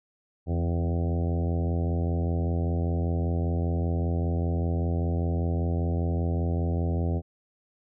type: harmonic tone with a mistuned harmonic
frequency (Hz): 85.1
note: F2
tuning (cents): -44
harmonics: 1 / 2 / 3 / 4 / 5 / 6 / 7 / 8 / 9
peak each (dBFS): -25 / -31 / -35 / -37 / -39 / -41 / -42 / -43 / -44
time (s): 0.46-7.22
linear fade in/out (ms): 50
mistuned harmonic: 2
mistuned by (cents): -39
effects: none